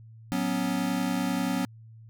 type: chord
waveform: square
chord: F# suspended fourth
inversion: none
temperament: equal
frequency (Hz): 185 / 246.9 / 277.2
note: F#3 / B3 / C#4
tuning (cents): 0 / 0 / 0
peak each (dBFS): -31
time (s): 0.32-1.65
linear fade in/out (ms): 0
effects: added 112 Hz sine -46 dBFS peak until 2.09 s